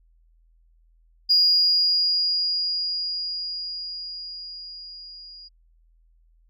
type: tone with level ramp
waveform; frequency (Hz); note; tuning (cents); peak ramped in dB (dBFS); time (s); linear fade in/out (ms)
sine; 4864; D#8; -40; -13 to -41; 1.29-5.49; 20
effects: tanh soft clip ceiling -9 dBFS + added 41 Hz sine -56 dBFS peak until 6.49 s